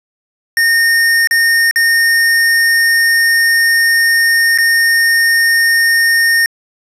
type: tone with dropouts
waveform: square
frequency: 1835 Hz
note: A#6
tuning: 28 cents flat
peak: -9 dBFS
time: 0.57-6.46 s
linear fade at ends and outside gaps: 1 ms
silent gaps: 1.273-1.31 / 1.711-1.759 / 4.577-4.585 s
effects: resampled to 32000 Hz + 7-bit